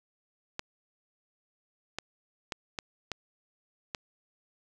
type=clicks; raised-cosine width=0.2 ms; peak=-16 dBFS; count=6; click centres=0.594 / 1.986 / 2.522 / 2.788 / 3.117 / 3.948 s; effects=none